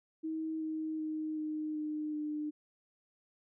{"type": "tone with pitch steps", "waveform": "sine", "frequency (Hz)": [318, 314.5, 311.1, 307.7, 304.3, 301], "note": ["D#4", "D#4", "D#4", "D#4", "D#4", "D4"], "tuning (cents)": [38, 19, 0, -19, -38, 43], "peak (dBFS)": -34, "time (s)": [0.23, 2.51], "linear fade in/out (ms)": 20, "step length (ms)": 380, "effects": []}